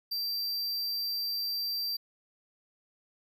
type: tone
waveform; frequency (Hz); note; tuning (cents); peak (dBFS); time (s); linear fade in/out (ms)
square; 4699; D8; 0; -31; 0.11-1.97; 10
effects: none